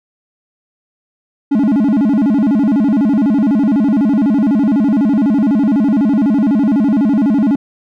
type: tone with vibrato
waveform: triangle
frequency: 245.2 Hz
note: B3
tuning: 12 cents flat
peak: -7 dBFS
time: 1.51-7.56 s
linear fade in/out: 10 ms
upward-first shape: square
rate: 12 Hz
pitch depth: 250 cents each way
effects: none